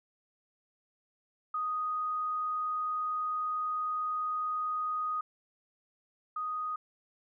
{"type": "tone pair in turn", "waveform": "sine", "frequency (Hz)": [1244.5, 1244.5], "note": ["D#6", "D#6"], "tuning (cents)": [0, 0], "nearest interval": "unison", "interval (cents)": 0, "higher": "neither", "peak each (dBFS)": [-30, -32], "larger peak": "first", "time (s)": [[1.54, 5.21], [6.36, 6.76]], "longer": "first", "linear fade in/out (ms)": 5, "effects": []}